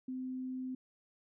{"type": "tone", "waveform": "sine", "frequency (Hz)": 257.3, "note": "C4", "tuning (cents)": -29, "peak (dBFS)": -37, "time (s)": [0.08, 0.75], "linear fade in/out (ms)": 5, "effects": []}